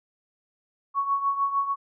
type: tone with tremolo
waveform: sine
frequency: 1112 Hz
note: C#6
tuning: 5 cents sharp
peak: -19 dBFS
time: 0.94-1.76 s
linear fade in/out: 50 ms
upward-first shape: triangle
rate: 6.6 Hz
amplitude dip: 75%
effects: none